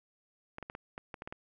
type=clicks; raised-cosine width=0.5 ms; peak=-26 dBFS; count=9; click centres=0.584 / 0.627 / 0.699 / 0.751 / 0.979 / 1.142 / 1.221 / 1.275 / 1.325 s; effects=none